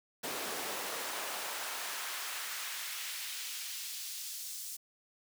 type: noise with high-pass filter sweep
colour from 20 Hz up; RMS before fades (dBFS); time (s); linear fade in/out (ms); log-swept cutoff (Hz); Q
pink; -40; 0.23-4.77; 10; 330 to 6400; 0.9
effects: none